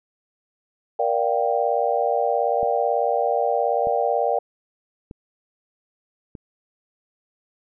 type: chord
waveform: sine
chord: G minor seventh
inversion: first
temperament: just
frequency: 470.4 / 588 / 705.6 / 784 Hz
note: Bb4 / D5 / F5 / G5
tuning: +16 / +2 / +18 / 0 cents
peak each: -24 dBFS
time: 0.99-4.39 s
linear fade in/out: 5 ms
type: click train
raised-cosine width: 3 ms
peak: -24 dBFS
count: 4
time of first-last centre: 2.63-6.352 s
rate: 0.806 Hz
effects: none